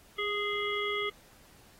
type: harmonic tone with a mistuned harmonic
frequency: 415.3 Hz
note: G#4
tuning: in tune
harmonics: 1 / 3 / 5 / 7 / 8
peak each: -34 / -36 / -34 / -44 / -37 dBFS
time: 0.18-1.1 s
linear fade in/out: 10 ms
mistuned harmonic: 1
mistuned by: -16 cents
effects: pink hiss -59 dBFS RMS until 1.79 s + AAC 48 kbps